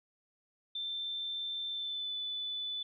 sine tone with pitch glide, 3557 to 3490 Hz, A7 to A7, +18 to -15 cents, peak -35 dBFS, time 0.75-2.83 s, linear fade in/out 5 ms, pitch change -33 cents, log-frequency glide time 1.69-2.16 s, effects none

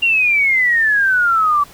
sine exponential sweep, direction down, 2800 to 1142 Hz, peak -11 dBFS, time 0.02-1.64 s, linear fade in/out 10 ms, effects pink hiss -42 dBFS RMS until 1.73 s

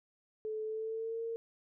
sine tone with pitch glide, 434 to 457.7 Hz, A4 to A#4, -24 to -32 cents, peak -35 dBFS, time 0.45-1.36 s, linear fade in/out 0 ms, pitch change +92 cents, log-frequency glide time 0.64-1.22 s, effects none

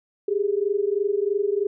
sine tone pair together, 394.1 / 417.2 Hz, G4 / G#4, +9 / +8 cents, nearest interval minor second, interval 99 cents, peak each -23 dBFS, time 0.28-1.67 s, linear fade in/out 5 ms, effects none

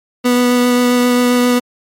30% pulse tone with vibrato, 245.9 Hz, B3, 7 cents flat, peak -7 dBFS, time 0.24-1.6 s, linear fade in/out 20 ms, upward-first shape sine, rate 7.5 Hz, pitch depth 9 cents each way, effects MP3 64 kbps

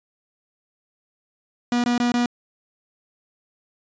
45% pulse tone bursts, 241.7 Hz, B3, 37 cents flat, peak -18 dBFS, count 4, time 1.72-2.26 s, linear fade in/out 2 ms, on 120 ms, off 20 ms, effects resampled to 16000 Hz

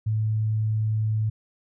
sine tone, 108.8 Hz, A2, 19 cents flat, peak -21 dBFS, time 0.06-1.3 s, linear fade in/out 10 ms, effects none

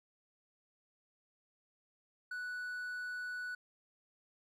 triangle tone, 1480 Hz, F#6, in tune, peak -37 dBFS, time 2.31-3.55 s, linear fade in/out 5 ms, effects none

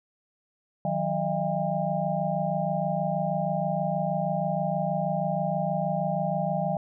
sine tone cluster, 156.8 / 183.1 / 611 / 671 / 803 Hz, D#3 / F#3 / D#5 / E5 / G5, +14 / -18 / -32 / +31 / +41 cents, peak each -31 dBFS, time 0.85-6.77 s, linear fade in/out 2 ms, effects none

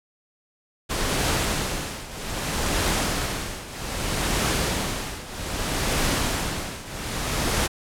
pink noise with tremolo, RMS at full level -22 dBFS, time 0.89-7.68 s, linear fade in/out 20 ms, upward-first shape triangle, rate 0.63 Hz, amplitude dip 85%, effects low-pass 11000 Hz 12 dB/octave

